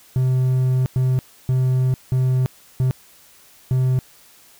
triangle tone bursts at uneven times, 128.8 Hz, C3, 27 cents flat, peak -13 dBFS, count 6, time 0.16-0.86 / 0.96-1.19 / 1.49-1.94 / 2.12-2.46 / 2.8-2.91 / 3.71-3.99 s, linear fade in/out 0 ms, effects white hiss -50 dBFS RMS until 4.59 s

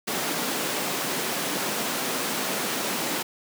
pink high-pass noise, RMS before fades -28 dBFS, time 0.07-3.23 s, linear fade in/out 10 ms, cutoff 190 Hz, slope 24 dB/octave, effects none

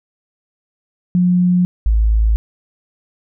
sine tone pair in turn, 179.1 / 54.4 Hz, F3 / A1, +44 / -19 cents, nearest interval octave + major sixth, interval 2063 cents, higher first, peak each -10 dBFS, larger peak neither, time 1.15-1.65 / 1.86-2.36 s, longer neither, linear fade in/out 0 ms, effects none

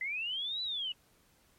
sine linear two-way sweep, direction up then down, 1996 to 4009 to 2874 Hz, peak -33 dBFS, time 0.01-0.92 s, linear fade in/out 2 ms, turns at 0.62 s, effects pink hiss -67 dBFS RMS until 1.58 s + MP3 64 kbps

